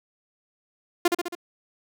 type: tone with echo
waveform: sawtooth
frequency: 349.2 Hz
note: F4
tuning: in tune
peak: -12 dBFS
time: 1.05-1.08 s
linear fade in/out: 5 ms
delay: 68 ms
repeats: 4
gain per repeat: -4 dB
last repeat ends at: 1.352 s
effects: none